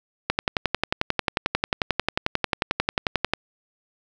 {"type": "click train", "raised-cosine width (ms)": 0.3, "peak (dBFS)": -4, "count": 35, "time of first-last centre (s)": [0.3, 3.336], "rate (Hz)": 11.2, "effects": []}